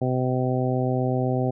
harmonic tone, 127.8 Hz, C3, 40 cents flat, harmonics 1 / 2 / 3 / 4 / 5 / 6, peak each -24 / -27 / -29 / -30 / -31 / -32 dBFS, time 0.01-1.51 s, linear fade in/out 10 ms, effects none

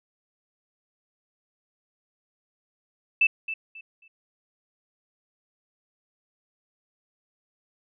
sine tone with echo, 2643 Hz, E7, 4 cents sharp, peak -16 dBFS, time 3.21-3.27 s, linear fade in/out 5 ms, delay 270 ms, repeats 3, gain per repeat -12 dB, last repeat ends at 4.08 s, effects none

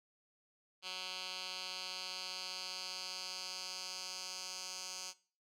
10% pulse tone with band-pass filter sweep, 185 Hz, F#3, in tune, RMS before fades -44 dBFS, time 0.82-5.14 s, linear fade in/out 50 ms, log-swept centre 3800 to 5700 Hz, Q 2.8, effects noise-tail reverb RT60 0.4 s tail -20 dB re dry

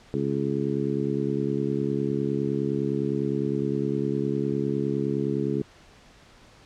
harmonic tone, 69.8 Hz, C#2, 13 cents sharp, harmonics 2 / 3 / 4 / 5 / 6, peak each -30 / -30 / -30 / -30 / -30 dBFS, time 0.14-5.62 s, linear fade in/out 0 ms, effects pink hiss -53 dBFS RMS until 6.65 s + low-pass 6000 Hz 12 dB/octave

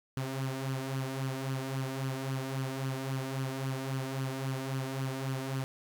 sawtooth tone with flanger, 133.2 Hz, C3, 31 cents sharp, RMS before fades -35 dBFS, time 0.17-5.64 s, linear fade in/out 0 ms, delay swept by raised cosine 0.65 to 3.35 ms, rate 3.7 Hz, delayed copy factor +0.6, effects none

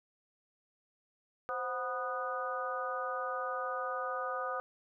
harmonic tone with a mistuned harmonic, 246.9 Hz, B3, in tune, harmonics 2 / 3 / 4 / 5 / 6, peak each -39 / -41 / -46 / -37 / -43 dBFS, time 1.49-4.6 s, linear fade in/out 0 ms, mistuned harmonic 2, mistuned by +90 cents, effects none

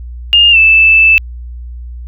sine tone with pitch glide, 2825 to 2636 Hz, F7 to E7, +19 to -1 cents, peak -3 dBFS, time 0.33-1.18 s, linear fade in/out 0 ms, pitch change -120 cents, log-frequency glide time 0.51-0.57 s, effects added 60 Hz sine -23 dBFS peak until 2.07 s

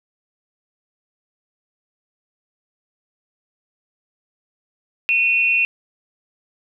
sine tone pair together, 2486 / 2714 Hz, D#7 / E7, -2 / +50 cents, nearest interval major second, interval 152 cents, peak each -17 dBFS, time 5.09-5.65 s, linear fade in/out 0 ms, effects none

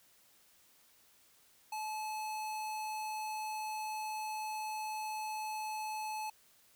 square tone, 862 Hz, A5, 36 cents flat, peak -38 dBFS, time 1.72-6.3 s, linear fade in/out 5 ms, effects white hiss -66 dBFS RMS until 6.75 s

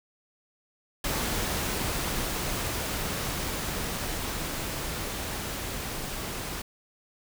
pink noise with level ramp, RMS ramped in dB -29 to -35 dBFS, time 1.04-6.62 s, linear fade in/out 5 ms, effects none

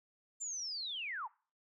sine linear sweep, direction down, 7300 to 776 Hz, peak -38 dBFS, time 0.4-1.28 s, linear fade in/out 20 ms, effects noise-tail reverb RT60 0.4 s tail -23 dB re dry

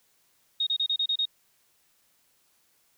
sine tone bursts, 3729 Hz, A#7, in tune, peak -23 dBFS, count 7, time 0.6-1.255 s, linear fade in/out 5 ms, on 67 ms, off 31 ms, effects white hiss -67 dBFS RMS until 2.97 s

